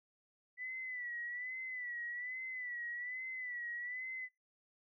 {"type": "tone with vibrato", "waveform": "sine", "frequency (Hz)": 1975.5, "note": "B6", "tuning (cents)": 0, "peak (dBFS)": -40, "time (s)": [0.57, 4.29], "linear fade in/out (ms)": 50, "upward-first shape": "sine", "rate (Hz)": 1.2, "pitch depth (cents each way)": 69, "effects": ["noise-tail reverb RT60 0.2 s tail -23 dB re dry"]}